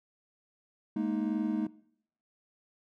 triangle chord, Ab suspended second, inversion none, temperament equal with one note detuned, 210.9 / 233.1 / 311.1 Hz, Ab3 / Bb3 / Eb4, +27 / 0 / 0 cents, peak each -30 / -32 / -31 dBFS, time 0.96-1.67 s, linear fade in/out 5 ms, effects noise-tail reverb RT60 0.7 s tail -21 dB re dry

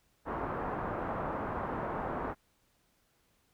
white low-pass noise, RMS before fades -36 dBFS, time 0.25-2.35 s, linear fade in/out 50 ms, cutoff 1200 Hz, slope 24 dB/octave, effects pink hiss -72 dBFS RMS until 3.53 s

